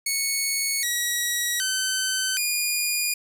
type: tone with pitch steps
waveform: 10% pulse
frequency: 2211 / 1918 / 1530 / 2436 Hz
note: C#7 / A#6 / G6 / D#7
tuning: -5 / +49 / -42 / -37 cents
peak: -14 dBFS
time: 0.06-3.14 s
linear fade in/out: 5 ms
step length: 770 ms
effects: none